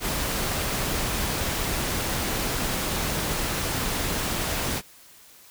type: noise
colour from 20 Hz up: pink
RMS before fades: -27 dBFS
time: 0-4.82 s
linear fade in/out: 50 ms
effects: white hiss -51 dBFS RMS until 5.5 s